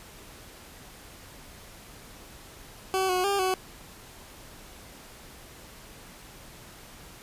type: tone with pitch steps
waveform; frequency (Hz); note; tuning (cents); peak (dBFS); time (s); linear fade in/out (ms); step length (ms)
20% pulse; 379.3 / 365.9 / 399.4 / 373.7; F#4 / F#4 / G4 / F#4; +43 / -19 / +32 / +17; -19; 2.94-3.54; 0; 150
effects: pink hiss -48 dBFS RMS until 7.22 s + resampled to 32000 Hz